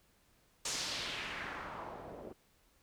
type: noise with low-pass filter sweep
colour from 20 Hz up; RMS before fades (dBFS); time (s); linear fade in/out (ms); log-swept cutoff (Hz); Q
white; -42; 0.65-2.33; 5; 7000 to 430; 1.8
effects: pink hiss -70 dBFS RMS until 2.82 s